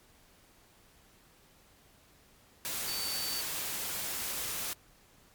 sine tone in noise, 4552 Hz, C#8, 45 cents sharp, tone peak -36 dBFS, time 2.88-3.41 s, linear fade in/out 0 ms, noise white, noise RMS -36 dBFS, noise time 2.65-4.73 s, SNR -3 dB, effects pink hiss -62 dBFS RMS until 5.34 s + MP3 96 kbps

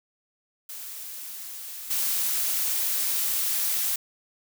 blue noise with level steps, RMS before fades -38 / -26 dBFS, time 0.69-3.96 s, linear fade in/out 5 ms, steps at 1.9 s, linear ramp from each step 10 ms, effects none

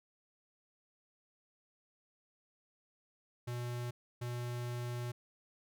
square tone bursts at uneven times, 121.4 Hz, B2, 29 cents flat, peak -38 dBFS, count 2, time 3.47-3.91 / 4.21-5.12 s, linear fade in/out 10 ms, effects none

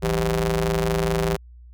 sawtooth ring-modulated tone, 116.54 Hz, A#2, in tune, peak -13 dBFS, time 0.02-1.37 s, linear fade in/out 20 ms, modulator 279 Hz, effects added 60 Hz sine -42 dBFS peak until 1.73 s

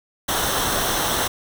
pink noise with comb filter, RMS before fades -22 dBFS, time 0.28-1.28 s, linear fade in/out 10 ms, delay 0.42 ms, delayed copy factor -0.6, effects none

